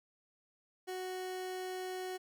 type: tone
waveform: 30% pulse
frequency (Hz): 370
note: F#4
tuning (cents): 0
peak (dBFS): -36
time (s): 0.87-2.18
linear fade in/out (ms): 20
effects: none